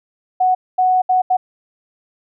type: tone bursts at uneven times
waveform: sine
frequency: 740 Hz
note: F#5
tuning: in tune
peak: -11 dBFS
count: 4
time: 0.4-0.55 / 0.78-1.02 / 1.09-1.22 / 1.3-1.37 s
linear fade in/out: 10 ms
effects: none